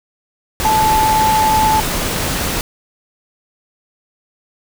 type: tone in noise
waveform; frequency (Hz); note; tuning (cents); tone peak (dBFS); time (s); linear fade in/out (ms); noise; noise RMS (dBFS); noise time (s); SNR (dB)
sine; 871; A5; -18; -11; 0.65-1.8; 0; pink; -19; 0.6-2.61; +5
effects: none